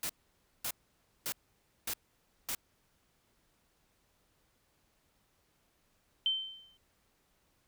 white noise bursts, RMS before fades -36 dBFS, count 5, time 0.03-2.55 s, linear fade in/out 2 ms, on 64 ms, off 550 ms
sine tone with exponential decay, 3098 Hz, G7, 21 cents flat, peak -25 dBFS, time 6.26-6.77 s, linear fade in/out 1 ms, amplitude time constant 110 ms
effects pink hiss -73 dBFS RMS until 7.67 s

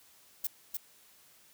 violet noise with echo, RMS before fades -32 dBFS, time 0.44-0.47 s, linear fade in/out 5 ms, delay 300 ms, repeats 1, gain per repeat -3 dB, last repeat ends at 0.77 s, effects white hiss -61 dBFS RMS until 1.53 s + high-pass 60 Hz 12 dB/octave

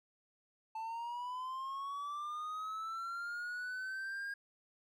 triangle linear sweep, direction up, 880 to 1627 Hz, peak -37 dBFS, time 0.75-4.34 s, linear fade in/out 5 ms, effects none

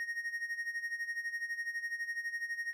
triangle tone with tremolo, 1864.7 Hz, A#6, in tune, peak -31 dBFS, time 0-2.73 s, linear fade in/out 0 ms, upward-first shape sine, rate 12 Hz, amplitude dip 75%, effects none

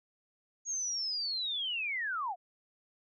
sine linear sweep, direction down, 6645 to 663 Hz, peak -32 dBFS, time 0.65-2.36 s, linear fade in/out 50 ms, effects none

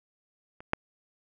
clicks, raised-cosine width 0.5 ms, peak -30 / -9 dBFS, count 2, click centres 0.605 / 0.734 s, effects none

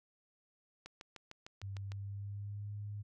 click train, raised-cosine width 0.2 ms, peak -31 dBFS, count 8, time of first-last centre 0.86-1.919 s, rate 6.61 Hz
sine tone with pitch glide, 98.3 to 103.19 Hz, G2 to G#2, +5 to -11 cents, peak -40 dBFS, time 1.62-3.03 s, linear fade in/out 20 ms, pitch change +84 cents, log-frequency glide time 1.77-2.73 s
effects none

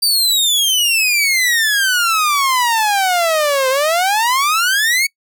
sawtooth exponential two-way sweep, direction down then up, 4699 to 514 to 2260 Hz, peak -9 dBFS, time 0.02-5.07 s, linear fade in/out 10 ms, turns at 3.69 s, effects noise-tail reverb RT60 0.1 s tail -25 dB re dry

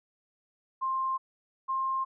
sine tone pair in turn, 1055 / 1060.4 Hz, C6 / C6, +14 / +23 cents, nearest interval unison, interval 9 cents, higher second, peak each -27 dBFS, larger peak neither, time 0.81-1.18 / 1.68-2.05 s, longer neither, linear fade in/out 20 ms, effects none

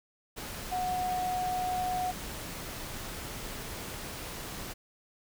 sine tone in noise, 732 Hz, F#5, 19 cents flat, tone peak -29 dBFS, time 0.71-2.12 s, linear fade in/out 20 ms, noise pink, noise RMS -40 dBFS, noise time 0.36-4.74 s, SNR +8 dB, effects none

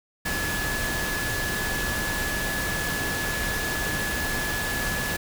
sine tone in noise, 1706 Hz, G#6, 46 cents sharp, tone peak -29 dBFS, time 0.25-5.17 s, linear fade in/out 10 ms, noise pink, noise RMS -29 dBFS, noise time 0.25-5.17 s, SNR -3 dB, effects none

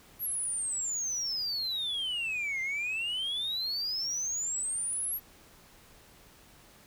sine exponential two-way sweep, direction down then up, 11840 to 2077 to 11840 Hz, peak -28 dBFS, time 0.19-5.2 s, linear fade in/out 50 ms, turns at 2.61 s, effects tanh soft clip ceiling -29 dBFS + pink hiss -57 dBFS RMS until 6.86 s

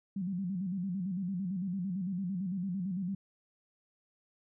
sine tone with vibrato, 186.2 Hz, F#3, 11 cents sharp, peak -32 dBFS, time 0.16-3.15 s, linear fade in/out 5 ms, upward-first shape square, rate 8.9 Hz, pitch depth 100 cents each way, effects none

